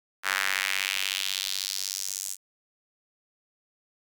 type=tone with high-pass filter sweep; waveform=sawtooth; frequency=96.2 Hz; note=G2; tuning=32 cents flat; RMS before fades=-30 dBFS; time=0.23-2.37 s; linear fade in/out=50 ms; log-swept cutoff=1500 to 7500 Hz; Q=2.1; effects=none